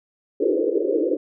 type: band-pass noise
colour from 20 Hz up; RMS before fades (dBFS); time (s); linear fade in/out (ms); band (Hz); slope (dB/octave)
pink; -21; 0.4-1.17; 5; 300 to 540; 96
effects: none

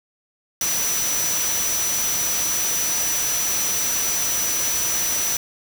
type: tone in noise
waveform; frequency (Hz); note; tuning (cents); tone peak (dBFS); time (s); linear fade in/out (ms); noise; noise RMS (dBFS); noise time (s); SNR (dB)
sine; 5920; F#8; 0; -22; 0.61-5.37; 2; white; -25; 0.61-5.37; 0
effects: none

